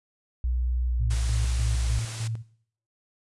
sine tone with vibrato, 60.6 Hz, B1, 32 cents flat, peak -23 dBFS, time 0.44-1.99 s, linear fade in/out 0 ms, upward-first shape square, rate 1.1 Hz, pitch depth 17 cents each way
sine tone with tremolo, 112.7 Hz, A2, 42 cents sharp, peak -27 dBFS, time 0.99-2.43 s, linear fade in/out 20 ms, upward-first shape square, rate 3.3 Hz, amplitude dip 65%
white low-pass noise, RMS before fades -40 dBFS, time 1.1-2.28 s, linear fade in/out 10 ms, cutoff 9700 Hz, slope 24 dB/octave
effects noise-tail reverb RT60 0.6 s tail -20 dB re dry + resampled to 24000 Hz

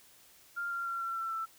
sine tone with pitch steps, 1396.9 / 1383.3 / 1369.7 / 1356.3 / 1343.1 / 1330 Hz, F6 / F6 / F6 / E6 / E6 / E6, 0 / -17 / -34 / +49 / +32 / +15 cents, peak -33 dBFS, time 0.56-1.46 s, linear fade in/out 20 ms, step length 150 ms, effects white hiss -60 dBFS RMS until 1.58 s

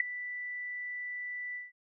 sine tone with ADSR envelope, 1975.5 Hz, B6, in tune, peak -19 dBFS, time 0-1.72 s, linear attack 3 ms, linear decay 8 ms, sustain -17 dB, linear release 170 ms, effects none

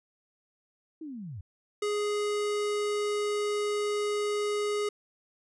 sine linear sweep, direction down, 329.6 to 80.7 Hz, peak -37 dBFS, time 1.01-1.41 s, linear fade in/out 5 ms
square tone, 415.3 Hz, G#4, in tune, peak -28 dBFS, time 1.82-4.89 s, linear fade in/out 5 ms
effects resampled to 24000 Hz

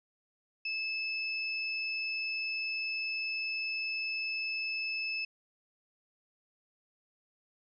sine tone pair together, 2615 / 5230 Hz, E7 / E8, -15 / -15 cents, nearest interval octave, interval 1200 cents, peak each -33 / -40 dBFS, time 0.65-5.25 s, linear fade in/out 5 ms, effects none

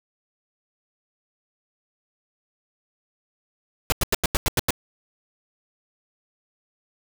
pink noise bursts, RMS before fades -20 dBFS, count 8, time 3.9-4.706 s, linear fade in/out 0 ms, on 22 ms, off 90 ms, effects none

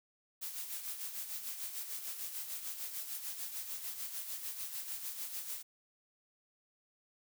blue noise with tremolo, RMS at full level -40 dBFS, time 0.41-5.63 s, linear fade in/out 20 ms, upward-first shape sine, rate 6.7 Hz, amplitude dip 55%, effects none

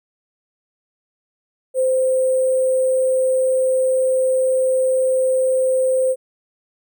sine tone with sample-and-hold, 518 Hz, C5, 17 cents flat, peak -14 dBFS, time 1.74-6.16 s, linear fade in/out 50 ms, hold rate 8820 Hz, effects none

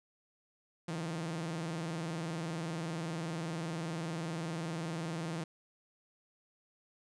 sawtooth tone with vibrato, 164.81 Hz, E3, in tune, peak -32 dBFS, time 0.88-5.44 s, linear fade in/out 5 ms, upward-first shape square, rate 20 Hz, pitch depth 100 cents each way, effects resampled to 22050 Hz + 12-bit

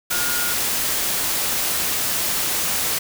sine tone in noise, 1429 Hz, F6, 39 cents sharp, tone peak -27 dBFS, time 0.11-0.54 s, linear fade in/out 10 ms, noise white, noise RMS -22 dBFS, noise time 0.1-2.99 s, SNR -8 dB, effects none

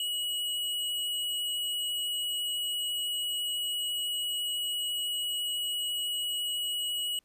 sine tone with sample-and-hold, 2922 Hz, F#7, 22 cents flat, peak -29 dBFS, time 0-7.19 s, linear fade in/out 2 ms, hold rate 11025 Hz, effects pink hiss -73 dBFS RMS until 7.24 s + resampled to 32000 Hz

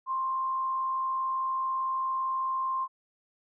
sine tone with frequency modulation, 1053 Hz, C6, 11 cents sharp, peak -27 dBFS, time 0.06-2.88 s, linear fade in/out 50 ms, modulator 64.8 Hz, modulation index 0.25, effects none

